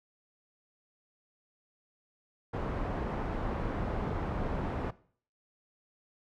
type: low-pass noise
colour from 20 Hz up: pink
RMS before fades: -34 dBFS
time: 2.53-4.91 s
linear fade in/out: 10 ms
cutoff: 1100 Hz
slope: 12 dB/octave
effects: noise-tail reverb RT60 0.5 s tail -19 dB re dry